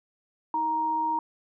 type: tone pair together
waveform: sine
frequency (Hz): 317.6 / 937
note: D#4 / A#5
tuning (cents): +36 / +9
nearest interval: octave + perfect fifth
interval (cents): 1873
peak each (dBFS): -36 / -24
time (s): 0.54-1.19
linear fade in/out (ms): 2
effects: none